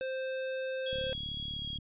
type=tone; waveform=square; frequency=523.3 Hz; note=C5; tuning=in tune; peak=-34 dBFS; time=0.01-1.13 s; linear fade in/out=0 ms
type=tone with pitch glide; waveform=sine; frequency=3322 to 3290 Hz; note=G#7 to G#7; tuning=0 to -17 cents; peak=-36 dBFS; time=0.86-1.78 s; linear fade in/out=5 ms; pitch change=-17 cents; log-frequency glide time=1.47-1.67 s
type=click train; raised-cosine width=5 ms; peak=-32 dBFS; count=32; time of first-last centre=0.93-1.786 s; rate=36.2 Hz
effects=resampled to 8000 Hz

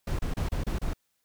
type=noise bursts; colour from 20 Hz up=brown; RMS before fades=-29 dBFS; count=6; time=0.07-0.935 s; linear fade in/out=5 ms; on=120 ms; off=29 ms; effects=white hiss -75 dBFS RMS until 1.24 s

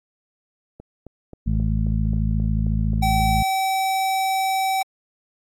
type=click train; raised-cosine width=2 ms; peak=-25 dBFS; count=10; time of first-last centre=0.8-3.2 s; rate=3.75 Hz
type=harmonic tone; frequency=54 Hz; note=A1; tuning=32 cents flat; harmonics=1 / 2 / 3 / 4; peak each=-21 / -24 / -26 / -27 dBFS; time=1.46-3.43 s; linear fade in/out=10 ms
type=tone; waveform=square; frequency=767 Hz; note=G5; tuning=38 cents flat; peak=-20 dBFS; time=3.02-4.83 s; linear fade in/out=10 ms
effects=AAC 64 kbps

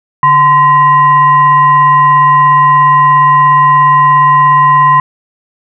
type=tone with frequency modulation; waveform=sine; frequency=1027 Hz; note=C6; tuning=33 cents flat; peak=-3 dBFS; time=0.23-5 s; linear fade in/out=2 ms; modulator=883 Hz; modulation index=0.46; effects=none

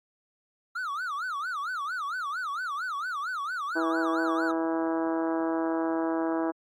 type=tone with vibrato; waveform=triangle; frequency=1302 Hz; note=E6; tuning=22 cents flat; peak=-28 dBFS; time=0.75-4.52 s; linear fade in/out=10 ms; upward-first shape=sine; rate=4.4 Hz; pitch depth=270 cents each way
type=harmonic tone; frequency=163.3 Hz; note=E3; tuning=16 cents flat; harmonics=2 / 3 / 4 / 5 / 6 / 7 / 8 / 9 / 10; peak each=-27 / -36 / -33 / -38 / -37 / -43 / -42 / -46 / -45 dBFS; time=3.75-6.52 s; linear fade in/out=20 ms
effects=AAC 64 kbps

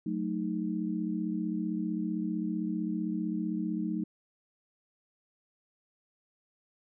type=chord; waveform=sine; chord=D# diminished; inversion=first; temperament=equal with one note detuned; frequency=184.46 / 220 / 311.1 Hz; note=F#3 / A3 / D#4; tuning=-5 / 0 / 0 cents; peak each=-34 dBFS; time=0.06-4.04 s; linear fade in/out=5 ms; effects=none

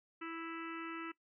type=harmonic tone; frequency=329.6 Hz; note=E4; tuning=in tune; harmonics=1 / 3 / 4 / 5 / 6 / 7 / 8 / 9; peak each=-44 / -55 / -46 / -55 / -52 / -58 / -52 / -61 dBFS; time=0.21-1.12 s; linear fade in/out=10 ms; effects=noise-tail reverb RT60 0.1 s tail -18 dB re dry

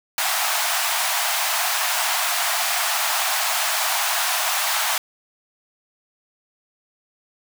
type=high-pass noise; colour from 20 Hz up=pink; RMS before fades=-22 dBFS; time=0.18-4.98 s; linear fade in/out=2 ms; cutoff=650 Hz; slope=96 dB/octave; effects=none

